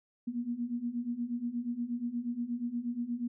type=beating tone pair; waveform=sine; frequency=234.3 / 242.7 Hz; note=A#3 / B3; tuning=+9 / -30 cents; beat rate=8.4 Hz; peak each=-37 / -34 dBFS; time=0.27-3.28 s; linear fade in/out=10 ms; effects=none